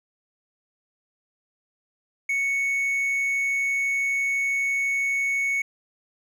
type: tone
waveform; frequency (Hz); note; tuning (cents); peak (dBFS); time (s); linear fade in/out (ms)
triangle; 2217; C#7; 0; -20; 2.29-5.62; 5
effects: none